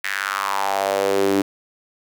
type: tone with high-pass filter sweep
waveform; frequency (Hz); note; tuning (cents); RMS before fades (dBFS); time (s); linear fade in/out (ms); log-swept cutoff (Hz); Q
sawtooth; 98.4; G2; +7; -21; 0.04-1.42; 5; 1900 to 300; 4.1
effects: none